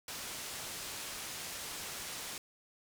white low-pass noise, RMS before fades -43 dBFS, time 0.08-2.38 s, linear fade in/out 2 ms, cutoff 9100 Hz, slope 12 dB/octave, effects none

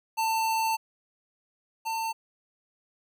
square tone pair in turn, 893 / 898.2 Hz, A5 / A5, +25 / +35 cents, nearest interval unison, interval 10 cents, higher second, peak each -25 / -29 dBFS, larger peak first, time 0.17-0.77 / 1.85-2.13 s, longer first, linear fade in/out 20 ms, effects none

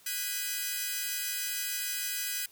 5% pulse chord, G# minor seventh, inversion third, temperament equal with one note detuned, 1480 / 1628.9 / 1975.5 / 2489 Hz, F#6 / G#6 / B6 / D#7, 0 / -34 / 0 / 0 cents, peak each -27 dBFS, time 0.06-2.46 s, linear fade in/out 5 ms, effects white hiss -59 dBFS RMS until 2.51 s

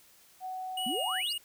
sine tone, 746 Hz, F#5, 14 cents sharp, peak -35 dBFS, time 0.4-1.23 s, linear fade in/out 50 ms
square tone with vibrato, 2896 Hz, F#7, 38 cents flat, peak -33 dBFS, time 0.77-1.38 s, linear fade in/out 5 ms, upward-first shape sine, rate 3 Hz, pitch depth 23 cents each way
sine exponential sweep, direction up, 211.8 to 5140 Hz, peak -33 dBFS, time 0.86-1.33 s, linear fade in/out 5 ms
effects white hiss -60 dBFS RMS until 1.44 s

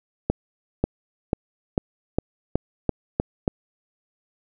accelerating click train, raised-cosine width 2 ms, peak -6 dBFS, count 9, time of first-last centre 0.3-3.478 s, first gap 540 ms, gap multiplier 0.91, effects none

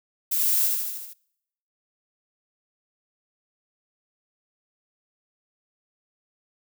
violet noise with echo, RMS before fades -24 dBFS, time 0.31-0.68 s, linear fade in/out 10 ms, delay 76 ms, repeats 6, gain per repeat -3 dB, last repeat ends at 1.136 s, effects noise-tail reverb RT60 0.8 s tail -25 dB re dry

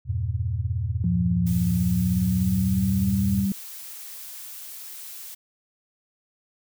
sine chord, E diminished, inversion none, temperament just, 82.41 / 98.89 / 118.67 Hz, E2 / G2 / Bb2, 0 / +16 / +31 cents, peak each -28 dBFS, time 0.05-3.47 s, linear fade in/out 50 ms
sine tone with pitch glide, 174.8 to 195.08 Hz, F3 to G3, +2 to -8 cents, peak -21 dBFS, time 1.04-3.52 s, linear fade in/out 2 ms, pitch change +190 cents, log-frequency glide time 1.56-3.26 s
blue noise, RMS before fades -39 dBFS, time 1.46-5.35 s, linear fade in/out 10 ms
effects none

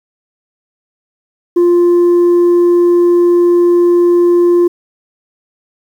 sine tone, 349.2 Hz, F4, in tune, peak -3 dBFS, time 1.56-4.68 s, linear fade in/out 10 ms, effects tanh soft clip ceiling -5 dBFS + 7-bit

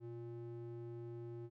triangle ring-modulated tone, 235.7 Hz, A#3, 19 cents sharp, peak -40 dBFS, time 0-1.5 s, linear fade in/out 50 ms, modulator 115 Hz, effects none

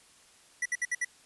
square tone bursts, 1957 Hz, B6, 16 cents flat, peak -28 dBFS, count 5, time 0.62-1.048 s, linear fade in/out 5 ms, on 36 ms, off 62 ms, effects white hiss -59 dBFS RMS until 1.25 s + resampled to 24000 Hz

